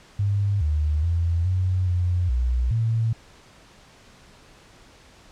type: tone with pitch steps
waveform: sine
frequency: 100.8 / 75.8 / 84.4 / 92.3 / 89 / 61.4 / 113.2 Hz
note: G2 / D#2 / E2 / F#2 / F2 / B1 / A2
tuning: +49 / -45 / +41 / -4 / +33 / -9 / +50 cents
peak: -19 dBFS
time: 0.19-3.13 s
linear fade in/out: 5 ms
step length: 420 ms
effects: pink hiss -51 dBFS RMS until 5.31 s + low-pass 7000 Hz 12 dB/octave